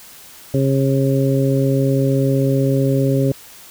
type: harmonic tone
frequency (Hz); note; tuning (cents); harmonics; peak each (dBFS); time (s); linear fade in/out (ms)
135.6; C#3; -38; 1 / 2 / 3 / 4; -16 / -19 / -21 / -22; 0.54-3.32; 2
effects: white hiss -41 dBFS RMS until 3.7 s